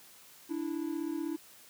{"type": "tone pair together", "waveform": "triangle", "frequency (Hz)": [293.7, 329.7], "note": ["D4", "E4"], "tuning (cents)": [0, 0], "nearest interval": "major second", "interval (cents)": 200, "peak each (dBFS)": [-34, -33], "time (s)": [0.49, 1.37], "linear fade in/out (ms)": 20, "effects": ["white hiss -56 dBFS RMS until 1.69 s", "high-pass 100 Hz 12 dB/octave"]}